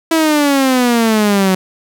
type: exponential sweep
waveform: sawtooth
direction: down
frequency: 329.6 to 185 Hz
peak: -6 dBFS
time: 0.11-1.55 s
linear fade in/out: 5 ms
effects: none